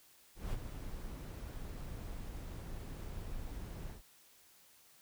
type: noise with ADSR envelope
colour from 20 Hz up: brown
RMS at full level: -36 dBFS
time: 0.35-4.02 s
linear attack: 180 ms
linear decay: 29 ms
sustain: -8 dB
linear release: 120 ms
effects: white hiss -64 dBFS RMS until 5.01 s